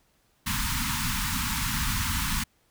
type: band-stop noise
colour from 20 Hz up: pink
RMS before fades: -28 dBFS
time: 0.46-2.44 s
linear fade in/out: 10 ms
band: 270 to 880 Hz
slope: 96 dB/octave
effects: pink hiss -67 dBFS RMS until 2.7 s